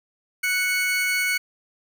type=tone pair together; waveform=40% pulse; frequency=1479.7 / 2217 Hz; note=F#6 / C#7; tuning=0 / 0 cents; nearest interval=perfect fifth; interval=700 cents; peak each=-26 / -21 dBFS; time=0.43-1.38 s; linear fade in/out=10 ms; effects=none